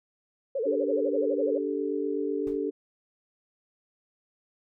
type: tone with vibrato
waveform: sine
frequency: 493.9 Hz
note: B4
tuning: in tune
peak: -26 dBFS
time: 0.55-1.58 s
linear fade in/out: 5 ms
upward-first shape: sine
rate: 12 Hz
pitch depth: 230 cents each way
type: chord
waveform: sine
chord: D suspended fourth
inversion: none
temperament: equal with one note detuned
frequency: 291 / 392 / 440 Hz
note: D4 / G4 / A4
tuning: -16 / 0 / 0 cents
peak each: -31 dBFS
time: 0.65-2.71 s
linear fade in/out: 20 ms
type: noise with exponential decay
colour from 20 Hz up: brown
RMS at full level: -39 dBFS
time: 2.47-2.64 s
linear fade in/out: 1 ms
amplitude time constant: 36 ms
effects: none